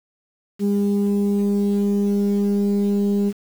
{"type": "tone pair together", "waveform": "sine", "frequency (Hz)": [202.3, 404.7], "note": ["G#3", "G#4"], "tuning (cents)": [-45, -45], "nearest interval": "octave", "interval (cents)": 1200, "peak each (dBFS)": [-16, -22], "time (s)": [0.59, 3.33], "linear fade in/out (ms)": 50, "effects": ["tanh soft clip ceiling -12 dBFS", "7-bit"]}